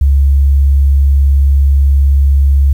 sine tone, 69.3 Hz, C#2, in tune, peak -5 dBFS, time 0.01-2.73 s, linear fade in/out 5 ms, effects 7-bit

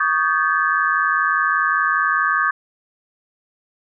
sine tone cluster, 1124 / 1224 / 1556 / 1721 Hz, C#6 / D#6 / G6 / A6, +24 / -29 / -13 / -39 cents, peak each -21 dBFS, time 0-2.51 s, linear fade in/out 5 ms, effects none

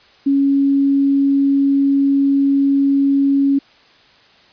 sine tone, 277.2 Hz, C#4, in tune, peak -11 dBFS, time 0.26-3.59 s, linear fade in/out 10 ms, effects white hiss -49 dBFS RMS until 4.52 s + resampled to 11025 Hz

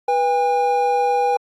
triangle tone pair together, 489.7 / 807 Hz, B4 / G#5, -15 / -50 cents, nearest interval major sixth, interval 865 cents, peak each -18 / -15 dBFS, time 0.08-1.37 s, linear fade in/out 5 ms, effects AAC 64 kbps

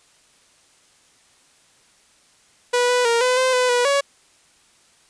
sawtooth tone with pitch steps, 489.6 / 494.4 / 466.2 / 504 / 516 / 502 / 488.3 / 561 Hz, B4 / B4 / A#4 / B4 / C5 / B4 / B4 / C#5, -15 / +2 / 0 / +35 / -24 / +28 / -20 / +21 cents, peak -12 dBFS, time 2.73-4.01 s, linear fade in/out 10 ms, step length 160 ms, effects white hiss -56 dBFS RMS until 5.09 s + resampled to 22050 Hz

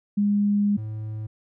sine / triangle tone pair in turn, 204.5 / 108.33 Hz, G#3 / A2, -26 / -26 cents, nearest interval major seventh, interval 1100 cents, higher first, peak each -18 / -27 dBFS, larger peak first, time 0.17-0.77 / 0.77-1.27 s, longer first, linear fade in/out 10 ms, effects none

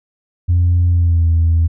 sine tone with pitch glide, 87.5 to 82.59 Hz, F2 to E2, +4 to +4 cents, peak -8 dBFS, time 0.48-1.68 s, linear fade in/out 20 ms, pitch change -100 cents, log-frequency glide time 0.89-1.28 s, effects tanh soft clip ceiling -7 dBFS

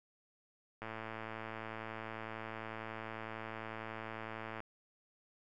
click train, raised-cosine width 0.5 ms, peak -28 dBFS, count 421, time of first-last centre 0.82-4.604 s, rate 111 Hz, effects none

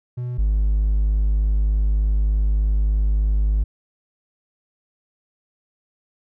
triangle tone pair in turn, 123.1 / 51.66 Hz, B2 / G#1, -5 / -8 cents, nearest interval octave + minor third, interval 1503 cents, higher first, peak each -22 / -13 dBFS, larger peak second, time 0.17-0.38 / 0.38-3.64 s, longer second, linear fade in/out 10 ms, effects tanh soft clip ceiling -9 dBFS

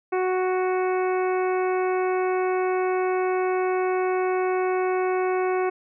harmonic tone, 370 Hz, F#4, in tune, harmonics 1 / 2 / 3 / 4 / 5 / 6 / 7, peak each -22 / -28 / -32 / -36 / -41 / -37 / -43 dBFS, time 0.12-5.7 s, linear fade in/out 10 ms, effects none

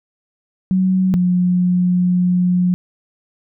sine tone pair in turn, 186.9 / 179.63 Hz, F#3 / F3, +18 / +49 cents, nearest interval minor second, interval 69 cents, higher first, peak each -12 dBFS, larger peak neither, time 0.71-1.14 / 1.14-2.74 s, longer second, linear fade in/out 0 ms, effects none

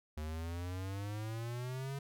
square exponential sweep, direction up, 75.4 to 140.4 Hz, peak -39 dBFS, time 0.17-1.99 s, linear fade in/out 5 ms, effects none

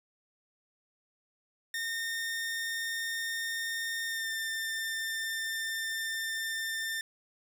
sawtooth tone with pitch glide, 1827 to 1795.6 Hz, A#6 to A6, -35 to +35 cents, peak -29 dBFS, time 1.74-7.01 s, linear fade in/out 2 ms, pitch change -30 cents, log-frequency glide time 4.07-4.31 s, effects none

